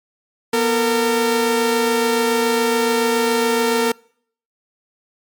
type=tone pair together; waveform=sawtooth; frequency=241.4 / 455.7 Hz; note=B3 / A#4; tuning=-39 / -39 cents; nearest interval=major seventh; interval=1100 cents; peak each=-17 / -12 dBFS; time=0.53-3.92 s; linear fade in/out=5 ms; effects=noise-tail reverb RT60 0.6 s tail -26 dB re dry + MP3 96 kbps